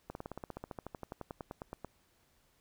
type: slowing click train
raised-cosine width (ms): 1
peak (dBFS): -27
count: 23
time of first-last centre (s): 0.1-1.847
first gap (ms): 51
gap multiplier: 1.04
effects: pink hiss -71 dBFS RMS until 2.6 s